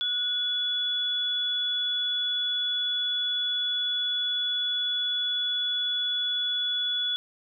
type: tone pair together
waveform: sine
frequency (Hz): 1462 / 3416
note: F#6 / G#7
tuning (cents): -21 / +48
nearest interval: octave + minor third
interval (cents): 1469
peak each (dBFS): -37 / -25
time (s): 0.01-7.16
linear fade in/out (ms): 0
effects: none